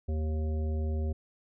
harmonic tone, 77.78 Hz, D#2, in tune, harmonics 1 / 3 / 5 / 7 / 9, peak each -28 / -40 / -42 / -46 / -52 dBFS, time 0.08-1.13 s, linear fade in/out 10 ms, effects none

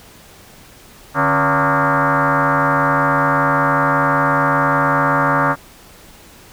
sine tone with frequency modulation, 148.1 Hz, D3, 15 cents sharp, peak -12 dBFS, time 1.14-5.56 s, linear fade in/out 50 ms, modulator 211 Hz, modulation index 6.9, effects pink hiss -43 dBFS RMS until 6.52 s

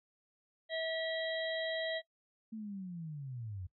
harmonic tone, 647 Hz, E5, 32 cents flat, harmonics 1 / 3 / 5 / 6, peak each -36 / -41 / -43 / -44 dBFS, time 0.69-2.02 s, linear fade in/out 50 ms
sine linear sweep, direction down, 225.1 to 85.9 Hz, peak -40 dBFS, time 2.52-3.67 s, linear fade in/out 10 ms
effects noise-tail reverb RT60 0.1 s tail -19 dB re dry

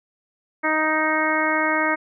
harmonic tone, 311.8 Hz, D#4, 4 cents sharp, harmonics 1 / 2 / 3 / 4 / 5 / 6 / 7, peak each -26 / -26 / -26 / -26 / -26 / -26 / -26 dBFS, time 0.63-1.96 s, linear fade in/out 20 ms, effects none

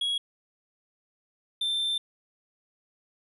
triangle tone pair in turn, 3322 / 3565 Hz, G#7 / A7, 0 / +22 cents, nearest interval minor second, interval 122 cents, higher second, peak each -24 / -24 dBFS, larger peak neither, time 0.01-0.18 / 1.61-1.98 s, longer second, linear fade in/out 5 ms, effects resampled to 32000 Hz

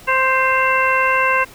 harmonic tone with a mistuned harmonic, 523.3 Hz, C5, in tune, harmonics 1 / 2 / 3 / 4 / 5, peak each -22 / -17 / -19 / -21 / -21 dBFS, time 0.07-1.45 s, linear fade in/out 20 ms, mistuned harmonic 5, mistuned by +55 cents, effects pink hiss -42 dBFS RMS until 1.54 s

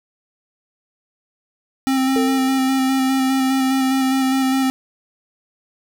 square tone with vibrato, 264.4 Hz, C4, 18 cents sharp, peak -16 dBFS, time 1.87-4.7 s, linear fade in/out 0 ms, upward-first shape square, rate 4.9 Hz, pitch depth 15 cents each way
sine tone with exponential decay, 451.1 Hz, A4, 43 cents sharp, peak -18 dBFS, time 2.16-2.81 s, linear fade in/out 0 ms, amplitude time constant 140 ms
effects none

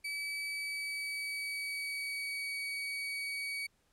35% pulse tone with pitch glide, 2292 to 2259 Hz, D7 to C#7, -43 to +32 cents, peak -34 dBFS, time 0.04-3.67 s, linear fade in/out 10 ms, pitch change -25 cents, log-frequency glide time 0.48-2.53 s, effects pink hiss -73 dBFS RMS until 3.92 s + low-pass 12000 Hz 12 dB/octave

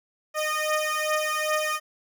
15% pulse beating tone pair, 613 / 615.5 Hz, D#5 / D#5, -26 / -19 cents, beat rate 2.5 Hz, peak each -21 / -20 dBFS, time 0.34-1.8 s, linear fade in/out 50 ms, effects none

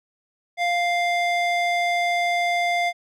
square tone with band-pass filter, 698.5 Hz, F5, in tune, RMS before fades -22 dBFS, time 0.57-2.93 s, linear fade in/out 50 ms, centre 1700 Hz, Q 1, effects none

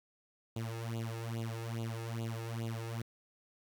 sawtooth tone with flanger, 114.3 Hz, A#2, 34 cents flat, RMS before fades -39 dBFS, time 0.56-3.02 s, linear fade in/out 5 ms, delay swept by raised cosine 0.27 to 2.37 ms, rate 2.4 Hz, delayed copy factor +1, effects 10-bit

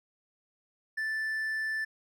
triangle tone, 1760 Hz, A6, in tune, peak -28 dBFS, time 0.97-1.85 s, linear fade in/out 10 ms, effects none

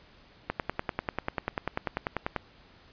click train, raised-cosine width 0.5 ms, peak -13 dBFS, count 20, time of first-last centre 0.5-2.363 s, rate 10.2 Hz, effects pink hiss -57 dBFS RMS until 2.92 s + resampled to 11025 Hz

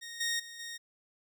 15% pulse tone with level steps, 1860 Hz, A#6, 4 cents flat, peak -36 / -24 / -39 / -34 dBFS, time 0.01-0.78 s, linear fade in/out 20 ms, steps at 0.2 / 0.39 / 0.59 s, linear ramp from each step 10 ms, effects none

